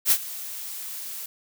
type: noise with ADSR envelope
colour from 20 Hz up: blue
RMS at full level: -17 dBFS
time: 0.05-1.26 s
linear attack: 62 ms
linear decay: 62 ms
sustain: -18 dB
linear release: 4 ms
effects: none